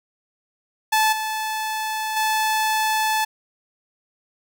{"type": "tone with level steps", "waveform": "sawtooth", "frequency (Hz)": 870, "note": "A5", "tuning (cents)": -20, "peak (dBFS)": [-12, -20, -15], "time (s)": [0.92, 3.25], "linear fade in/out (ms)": 10, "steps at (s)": [1.12, 2.16], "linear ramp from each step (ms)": 10, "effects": []}